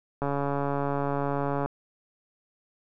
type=click train; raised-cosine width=1 ms; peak=-15 dBFS; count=204; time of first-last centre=0.22-1.66 s; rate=141 Hz; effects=none